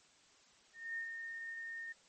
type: tone with ADSR envelope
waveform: sine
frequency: 1831 Hz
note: A#6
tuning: 32 cents flat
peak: -37 dBFS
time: 0.73-1.93 s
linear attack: 240 ms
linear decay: 92 ms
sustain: -5 dB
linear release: 15 ms
effects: white hiss -66 dBFS RMS until 2.08 s + MP3 32 kbps